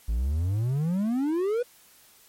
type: exponential sweep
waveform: triangle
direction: up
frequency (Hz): 52 to 502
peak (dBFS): -21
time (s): 0.08-1.63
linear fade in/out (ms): 10
effects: white hiss -56 dBFS RMS until 2.28 s + MP3 64 kbps